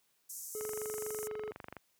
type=band-pass noise; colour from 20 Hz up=pink; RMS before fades=-45 dBFS; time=0.29-1.28 s; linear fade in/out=10 ms; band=6100 to 15000 Hz; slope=48 dB/octave
type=tone; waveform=triangle; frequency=427.6 Hz; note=A4; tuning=49 cents flat; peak=-36 dBFS; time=0.55-1.51 s; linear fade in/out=0 ms
type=click train; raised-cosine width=0.5 ms; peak=-29 dBFS; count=29; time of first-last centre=0.61-1.767 s; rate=24.2 Hz
effects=white hiss -74 dBFS RMS until 1.99 s + high-pass 60 Hz 12 dB/octave